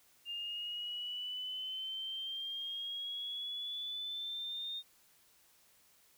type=exponential sweep; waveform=sine; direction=up; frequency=2803 to 3674 Hz; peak=-38 dBFS; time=0.25-4.83 s; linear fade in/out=50 ms; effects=white hiss -67 dBFS RMS until 6.17 s